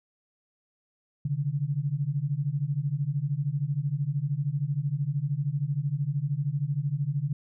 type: beating tone pair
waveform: sine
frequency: 135.6 / 148.6 Hz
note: C#3 / D3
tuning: -38 / +21 cents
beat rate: 13 Hz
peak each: -29 / -28 dBFS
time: 1.25-7.33 s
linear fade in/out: 5 ms
effects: none